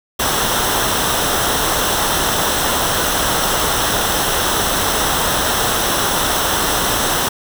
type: noise with comb filter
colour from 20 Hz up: pink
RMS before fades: -17 dBFS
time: 0.19-7.29 s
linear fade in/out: 10 ms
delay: 0.43 ms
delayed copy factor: -0.6
effects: none